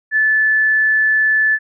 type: tone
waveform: sine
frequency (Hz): 1741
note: A6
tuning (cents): -19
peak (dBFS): -11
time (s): 0.11-1.59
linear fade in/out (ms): 50
effects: none

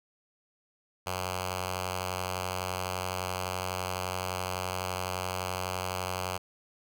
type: tone with notch filter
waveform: 5% pulse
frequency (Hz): 91.8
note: F#2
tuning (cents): -13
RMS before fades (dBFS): -34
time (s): 1.06-6.38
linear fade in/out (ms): 10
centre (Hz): 270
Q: 0.56
effects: none

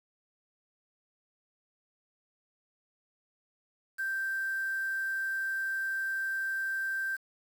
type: tone with quantisation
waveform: sine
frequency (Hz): 1568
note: G6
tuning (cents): 0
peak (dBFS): -30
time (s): 3.98-7.17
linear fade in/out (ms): 20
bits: 8
effects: none

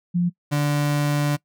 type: tone pair in turn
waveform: sine / 35% pulse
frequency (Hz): 175.4 / 146.17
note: F3 / D3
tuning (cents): +8 / -8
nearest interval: minor third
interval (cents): 316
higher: first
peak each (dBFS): -17 / -17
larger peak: neither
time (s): 0.14-0.3 / 0.51-1.37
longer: second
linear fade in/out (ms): 20
effects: noise-tail reverb RT60 0.1 s tail -22 dB re dry

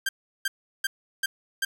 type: tone bursts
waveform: sawtooth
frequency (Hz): 1584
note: G6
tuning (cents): +18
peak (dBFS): -20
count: 5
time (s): 0.06-1.65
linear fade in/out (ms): 5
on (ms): 30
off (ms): 360
effects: 8-bit

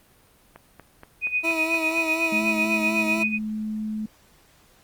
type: click train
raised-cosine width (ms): 0.5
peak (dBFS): -26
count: 7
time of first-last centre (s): 0.56-1.982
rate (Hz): 4.22
type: tone with tremolo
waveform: sine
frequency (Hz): 2489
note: D#7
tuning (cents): 0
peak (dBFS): -19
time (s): 1.21-3.39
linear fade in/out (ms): 50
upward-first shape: sine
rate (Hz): 8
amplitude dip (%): 80
type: tone with vibrato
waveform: 20% pulse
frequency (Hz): 324.7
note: E4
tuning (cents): -26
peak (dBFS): -21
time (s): 1.43-3.24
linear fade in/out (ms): 20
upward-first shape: sine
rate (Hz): 4.1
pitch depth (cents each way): 32
type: tone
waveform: sine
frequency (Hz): 215.4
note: A3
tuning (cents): -37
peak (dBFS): -26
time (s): 2.32-4.06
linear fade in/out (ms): 5
effects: pink hiss -57 dBFS RMS until 4.83 s + Opus 32 kbps

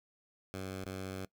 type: tone with dropouts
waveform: 10% pulse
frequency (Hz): 94.9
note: F#2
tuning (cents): +44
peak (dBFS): -31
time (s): 0.54-1.25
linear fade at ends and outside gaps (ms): 0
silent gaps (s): 0.843-0.86
effects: noise-tail reverb RT60 0.1 s tail -21 dB re dry

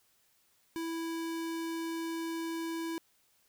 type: tone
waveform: square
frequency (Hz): 329.6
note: E4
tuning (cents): 0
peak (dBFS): -35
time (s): 0.76-2.98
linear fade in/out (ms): 0
effects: white hiss -70 dBFS RMS until 3.48 s

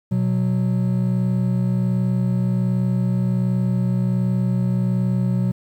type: tone pair together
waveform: triangle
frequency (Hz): 123.47 / 184.79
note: B2 / F#3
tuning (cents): 0 / -2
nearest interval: perfect fifth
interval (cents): 698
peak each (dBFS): -18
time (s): 0.11-5.52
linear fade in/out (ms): 10
effects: 9-bit

